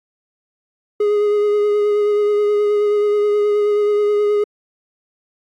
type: tone with vibrato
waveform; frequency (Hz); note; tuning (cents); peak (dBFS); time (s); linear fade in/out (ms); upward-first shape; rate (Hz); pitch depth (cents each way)
triangle; 415.3; G#4; 0; -11; 1-4.44; 5; sine; 9.4; 17
effects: AAC 64 kbps